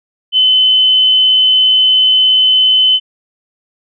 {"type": "tone", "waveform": "sine", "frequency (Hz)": 3039, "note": "F#7", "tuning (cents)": 46, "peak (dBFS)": -6, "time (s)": [0.32, 3], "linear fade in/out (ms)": 50, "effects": []}